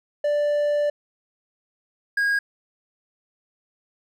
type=tone pair in turn; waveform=triangle; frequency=587.3 / 1635.4 Hz; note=D5 / G#6; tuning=0 / -27 cents; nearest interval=octave + tritone; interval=1773 cents; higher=second; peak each=-17 dBFS; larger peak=neither; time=0.24-0.9 / 2.17-2.39 s; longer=first; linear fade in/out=5 ms; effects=none